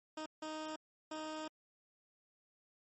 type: tone bursts at uneven times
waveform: 15% pulse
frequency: 311.1 Hz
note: D#4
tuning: in tune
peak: -35 dBFS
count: 3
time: 0.17-0.26 / 0.42-0.76 / 1.11-1.48 s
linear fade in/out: 5 ms
effects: low-pass 12000 Hz 12 dB/octave + MP3 32 kbps